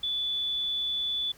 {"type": "tone", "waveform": "sine", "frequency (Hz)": 3465, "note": "A7", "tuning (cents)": -27, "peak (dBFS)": -27, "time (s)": [0.03, 1.32], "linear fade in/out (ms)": 5, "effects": ["added 50 Hz sine -62 dBFS peak until 1.37 s", "pink hiss -56 dBFS RMS until 1.37 s"]}